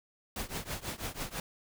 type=noise with tremolo; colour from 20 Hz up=pink; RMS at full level=-35 dBFS; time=0.36-1.4 s; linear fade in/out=2 ms; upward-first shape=triangle; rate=6.1 Hz; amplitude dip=95%; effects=none